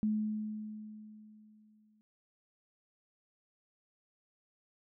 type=tone with exponential decay; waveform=sine; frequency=214 Hz; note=A3; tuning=48 cents flat; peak=-27 dBFS; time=0.03-2.01 s; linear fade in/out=0 ms; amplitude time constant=430 ms; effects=none